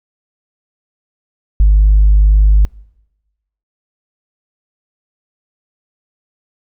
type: tone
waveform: sine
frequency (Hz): 51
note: G#1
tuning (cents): -31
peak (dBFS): -3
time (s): 1.6-2.65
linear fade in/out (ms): 0
effects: noise-tail reverb RT60 1.0 s tail -25 dB re dry + tanh soft clip ceiling -2 dBFS